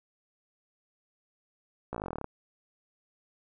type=slowing click train; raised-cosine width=1 ms; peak=-21 dBFS; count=15; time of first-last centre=1.93-2.244 s; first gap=16 ms; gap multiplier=1.05; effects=none